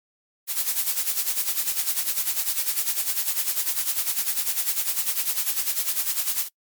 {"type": "noise with tremolo", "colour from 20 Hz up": "blue", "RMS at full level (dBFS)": -22, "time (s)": [0.47, 6.49], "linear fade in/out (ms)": 50, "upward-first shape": "sine", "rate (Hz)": 10, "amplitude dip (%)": 70, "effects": ["noise-tail reverb RT60 0.1 s tail -24 dB re dry", "MP3 96 kbps"]}